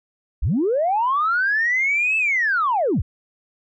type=linear two-way sweep; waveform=sine; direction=up then down; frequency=35.43 to 2643 to 35.43 Hz; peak=-16 dBFS; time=0.42-3.02 s; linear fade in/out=10 ms; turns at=2.17 s; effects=tanh soft clip ceiling -12 dBFS